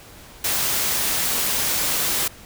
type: noise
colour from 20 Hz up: white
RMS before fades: -22 dBFS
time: 0.44-2.28 s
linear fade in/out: 5 ms
effects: pink hiss -44 dBFS RMS until 2.45 s